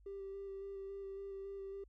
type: tone with vibrato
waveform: triangle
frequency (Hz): 392.3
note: G4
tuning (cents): +1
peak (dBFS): -40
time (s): 0.06-1.84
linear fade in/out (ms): 5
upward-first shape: square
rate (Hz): 3.6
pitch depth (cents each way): 12
effects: tanh soft clip ceiling -40 dBFS + added 50 Hz sine -61 dBFS peak until 1.88 s